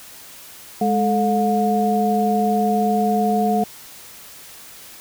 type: tone cluster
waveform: sine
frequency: 208.4 / 438.3 / 717 Hz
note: G#3 / A4 / F5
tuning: +6 / -7 / +45 cents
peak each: -19 / -23 / -19 dBFS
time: 0.81-3.64 s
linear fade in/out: 5 ms
effects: white hiss -41 dBFS RMS until 5 s